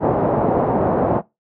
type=low-pass noise; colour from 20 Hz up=white; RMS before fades=-17 dBFS; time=0-1.22 s; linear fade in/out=50 ms; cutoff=800 Hz; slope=24 dB/octave; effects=noise-tail reverb RT60 0.2 s tail -20 dB re dry + high-pass 100 Hz 12 dB/octave